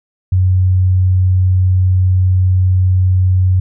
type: tone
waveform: sine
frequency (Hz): 92.5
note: F#2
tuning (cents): 0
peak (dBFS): -8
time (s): 0.32-3.6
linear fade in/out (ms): 5
effects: none